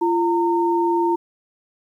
sine tone pair together, 343.3 / 916 Hz, F4 / A#5, -30 / -31 cents, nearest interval octave + perfect fourth, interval 1699 cents, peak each -18 / -20 dBFS, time 0.01-1.16 s, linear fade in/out 10 ms, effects 9-bit

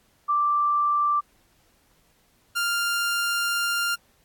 sine / sawtooth tone pair in turn, 1174.7 / 1397 Hz, D6 / F6, 0 / 0 cents, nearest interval minor third, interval 300 cents, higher second, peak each -19 dBFS, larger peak neither, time 0.28-1.21 / 2.55-3.96 s, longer second, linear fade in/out 20 ms, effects pink hiss -63 dBFS RMS until 4.24 s + AAC 64 kbps

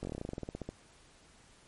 slowing click train, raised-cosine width 2 ms, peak -25 dBFS, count 17, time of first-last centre 0.03-0.69 s, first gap 20 ms, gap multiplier 1.09, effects pink hiss -61 dBFS RMS until 1.67 s + MP3 48 kbps

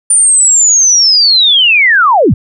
sine linear sweep, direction down, 9280 to 61.74 Hz, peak -4 dBFS, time 0.1-2.34 s, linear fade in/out 5 ms, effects none

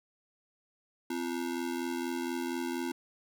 square ring-modulated tone, 300.5 Hz, D4, 40 cents sharp, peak -30 dBFS, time 1.1-2.92 s, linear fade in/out 5 ms, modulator 42.1 Hz, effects none

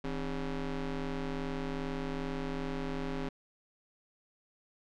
25% pulse ring-modulated tone, 142.3 Hz, C#3, 46 cents sharp, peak -27 dBFS, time 0.04-3.29 s, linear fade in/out 5 ms, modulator 121 Hz, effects low-pass 4000 Hz 12 dB/octave

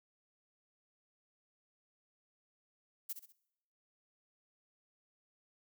violet noise with echo, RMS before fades -39 dBFS, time 3.09-3.13 s, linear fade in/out 10 ms, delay 65 ms, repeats 3, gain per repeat -8 dB, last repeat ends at 3.325 s, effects noise-tail reverb RT60 0.8 s tail -22 dB re dry

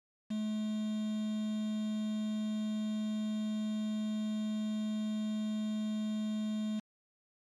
triangle tone with quantisation, 214.7 Hz, A3, 42 cents flat, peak -30 dBFS, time 0.3-6.8 s, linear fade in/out 10 ms, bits 8, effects low-pass 7000 Hz 12 dB/octave + MP3 96 kbps

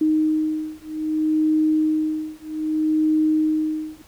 sine beating tone pair, 310.5 / 311.13 Hz, D#4 / D#4, -3 / 0 cents, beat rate 0.63 Hz, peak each -21 dBFS, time 0.01-4.02 s, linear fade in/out 5 ms, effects pink hiss -51 dBFS RMS until 4.07 s

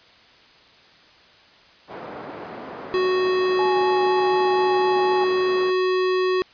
pink band-pass noise, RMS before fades -36 dBFS, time 1.87-5.73 s, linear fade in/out 50 ms, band 290 to 1200 Hz, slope 12 dB/octave
square tone, 370 Hz, F#4, in tune, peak -19 dBFS, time 2.94-6.42 s, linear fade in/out 0 ms
sine tone with vibrato, 840 Hz, G#5, 19 cents sharp, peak -22 dBFS, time 3.59-5.24 s, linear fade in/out 0 ms, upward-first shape sine, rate 4.1 Hz, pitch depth 26 cents each way
effects white hiss -51 dBFS RMS until 6.53 s + resampled to 11025 Hz

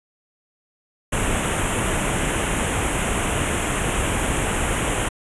pink band-stop noise, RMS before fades -22 dBFS, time 1.12-5.09 s, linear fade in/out 10 ms, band 3200 to 6900 Hz, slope 48 dB/octave, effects resampled to 24000 Hz

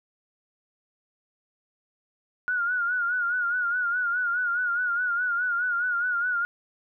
sine tone with vibrato, 1441 Hz, F#6, 46 cents flat, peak -23 dBFS, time 2.48-6.45 s, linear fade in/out 0 ms, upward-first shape sine, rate 4.8 Hz, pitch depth 68 cents each way, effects none

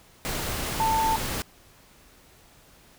sine tone in noise, 890 Hz, A5, 20 cents sharp, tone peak -21 dBFS, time 0.8-1.16 s, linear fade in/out 0 ms, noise pink, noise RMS -30 dBFS, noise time 0.25-1.42 s, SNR +6 dB, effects pink hiss -55 dBFS RMS until 2.98 s

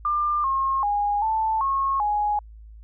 sine tone with pitch steps, 1195 / 1076 / 821 / 881 / 1089 / 833 Hz, D6 / C6 / G#5 / A5 / C#6 / G#5, +30 / +48 / -20 / +2 / -31 / +5 cents, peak -20 dBFS, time 0.05-2.39 s, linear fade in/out 2 ms, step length 390 ms, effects added 54 Hz sine -41 dBFS peak until 2.83 s

